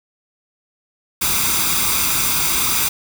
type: noise with comb filter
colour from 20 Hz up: white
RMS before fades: -18 dBFS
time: 1.21-2.89 s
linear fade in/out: 10 ms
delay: 0.83 ms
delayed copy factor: +0.65
effects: none